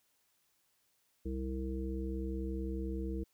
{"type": "harmonic tone", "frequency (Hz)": 65.41, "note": "C2", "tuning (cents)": 0, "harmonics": [1, 3, 5, 7], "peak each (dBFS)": [-37, -42, -41, -45], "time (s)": [1.25, 3.24], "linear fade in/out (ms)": 10, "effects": ["white hiss -75 dBFS RMS until 3.33 s"]}